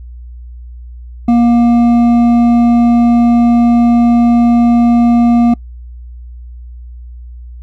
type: tone with hard clipping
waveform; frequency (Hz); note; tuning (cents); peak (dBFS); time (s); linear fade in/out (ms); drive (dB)
sine; 236.8; A#3; +27; -7; 1.28-5.54; 5; 7
effects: noise-tail reverb RT60 0.1 s tail -25 dB re dry + added 60 Hz sine -27 dBFS peak until 7.62 s